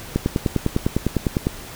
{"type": "click train", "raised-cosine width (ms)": 3, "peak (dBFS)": -5, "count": 14, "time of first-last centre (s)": [0.16, 1.469], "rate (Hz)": 9.93, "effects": ["pink hiss -37 dBFS RMS until 1.75 s"]}